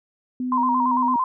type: tone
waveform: sine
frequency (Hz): 251.9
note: B3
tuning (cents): +34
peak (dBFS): -23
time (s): 0.4-1.16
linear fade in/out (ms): 2
type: tone with vibrato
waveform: sine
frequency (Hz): 987.8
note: B5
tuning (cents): 0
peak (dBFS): -18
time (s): 0.52-1.24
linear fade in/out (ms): 2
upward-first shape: square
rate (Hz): 8.9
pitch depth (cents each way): 78
effects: none